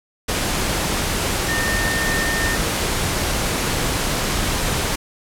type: tone in noise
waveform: sine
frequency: 1819 Hz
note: A#6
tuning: 43 cents flat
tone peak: -22 dBFS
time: 1.48-2.56 s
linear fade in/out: 10 ms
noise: pink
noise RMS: -21 dBFS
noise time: 0.28-4.96 s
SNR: -4 dB
effects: low-pass 12000 Hz 12 dB/octave